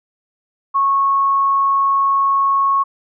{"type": "tone", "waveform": "sine", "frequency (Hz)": 1100, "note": "C#6", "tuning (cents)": -14, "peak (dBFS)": -12, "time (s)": [0.74, 2.84], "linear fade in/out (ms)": 20, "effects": []}